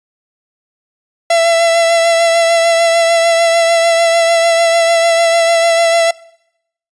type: tone with vibrato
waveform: 45% pulse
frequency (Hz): 670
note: E5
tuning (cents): +28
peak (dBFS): -8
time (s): 1.3-6.11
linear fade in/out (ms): 5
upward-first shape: sine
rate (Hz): 6.7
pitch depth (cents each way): 22
effects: noise-tail reverb RT60 0.8 s tail -23 dB re dry + resampled to 22050 Hz